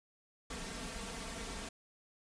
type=noise with comb filter; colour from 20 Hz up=pink; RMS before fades=-43 dBFS; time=0.5-1.69 s; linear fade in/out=5 ms; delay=4.4 ms; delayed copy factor=+0.7; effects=resampled to 22050 Hz